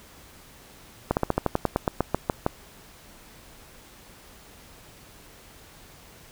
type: slowing click train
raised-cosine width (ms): 1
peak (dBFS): -7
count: 14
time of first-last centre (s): 1.11-2.464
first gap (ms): 59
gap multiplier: 1.09
effects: pink hiss -50 dBFS RMS until 6.31 s